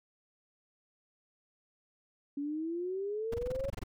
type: exponential sweep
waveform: sine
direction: up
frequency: 280 to 560 Hz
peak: -33 dBFS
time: 2.37-3.7 s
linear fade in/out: 5 ms
type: noise bursts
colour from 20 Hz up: brown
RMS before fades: -37 dBFS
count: 12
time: 3.32-3.837 s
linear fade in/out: 5 ms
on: 22 ms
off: 23 ms
effects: none